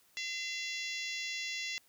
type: harmonic tone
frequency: 682 Hz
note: F5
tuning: 41 cents flat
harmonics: 3 / 4 / 5 / 6 / 7 / 8 / 9 / 10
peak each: -40 / -42 / -44 / -46 / -47 / -48 / -49 / -50 dBFS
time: 0.17-1.78 s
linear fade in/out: 0 ms
effects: white hiss -67 dBFS RMS until 1.88 s